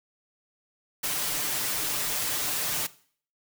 white noise with comb filter, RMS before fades -29 dBFS, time 1.03-2.87 s, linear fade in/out 10 ms, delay 6.7 ms, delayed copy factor +0.7, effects noise-tail reverb RT60 0.5 s tail -18 dB re dry

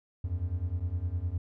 triangle beating tone pair, 82.41 / 92.21 Hz, E2 / F#2, 0 / -5 cents, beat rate 9.8 Hz, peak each -31 / -30 dBFS, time 0.24-1.38 s, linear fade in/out 5 ms, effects none

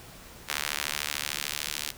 sawtooth tone with high-pass filter sweep, 73.42 Hz, D2, in tune, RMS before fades -33 dBFS, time 0.48-1.92 s, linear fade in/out 20 ms, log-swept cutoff 1700 to 3200 Hz, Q 0.8, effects pink hiss -48 dBFS RMS until 1.97 s

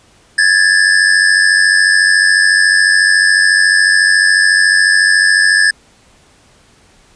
square tone pair together, 1661.2 / 1755.2 Hz, G#6 / A6, 0 / -5 cents, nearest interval minor second, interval 95 cents, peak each -11 dBFS, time 0.38-5.71 s, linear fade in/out 5 ms, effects pink hiss -48 dBFS RMS until 7.15 s + resampled to 22050 Hz

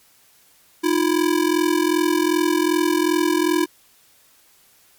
square ring-modulated tone, 330.9 Hz, E4, 7 cents sharp, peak -14 dBFS, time 0.83-3.66 s, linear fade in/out 20 ms, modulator 21.3 Hz, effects white hiss -55 dBFS RMS until 4.98 s + MP3 96 kbps

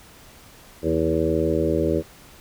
harmonic tone with a mistuned harmonic, 80.7 Hz, E2, 36 cents flat, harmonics 1 / 2 / 3 / 4 / 5 / 6 / 7, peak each -28 / -29 / -30 / -24 / -25 / -26 / -27 dBFS, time 0.82-2.03 s, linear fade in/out 50 ms, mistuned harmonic 3, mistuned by -39 cents, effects pink hiss -48 dBFS RMS until 2.4 s

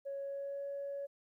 sine tone with pitch glide, 554.4 to 560.8 Hz, C#5 to C#5, 0 to +20 cents, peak -37 dBFS, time 0.05-1.07 s, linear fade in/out 20 ms, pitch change +20 cents, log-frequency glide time 0.2-0.65 s, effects tanh soft clip ceiling -34 dBFS + 13-bit

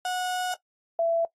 35% pulse / sine tone pair in turn, 731 / 668 Hz, F#5 / E5, -21 / +23 cents, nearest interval major second, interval 156 cents, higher first, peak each -25 / -21 dBFS, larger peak second, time 0.05-0.54 / 0.99-1.25 s, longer first, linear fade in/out 2 ms, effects noise-tail reverb RT60 0.1 s tail -18 dB re dry + AAC 32 kbps

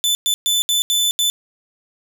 sawtooth tone bursts at uneven times, 3510 Hz, A7, 5 cents flat, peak -12 dBFS, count 6, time 0.04-0.15 / 0.26-0.34 / 0.46-0.62 / 0.69-0.82 / 0.9-1.11 / 1.19-1.3 s, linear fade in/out 0 ms, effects none

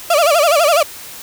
35% pulse tone with vibrato, 630 Hz, D#5, 21 cents sharp, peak -8 dBFS, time 0.1-0.83 s, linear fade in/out 5 ms, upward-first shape sine, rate 12 Hz, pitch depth 180 cents each way, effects white hiss -33 dBFS RMS until 1.22 s

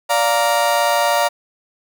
35% pulse chord, Bb major, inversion first, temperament just, 582.7 / 699.2 / 932.3 Hz, D5 / F5 / Bb5, -14 / +2 / 0 cents, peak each -17 dBFS, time 0.09-1.29 s, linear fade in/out 20 ms, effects none

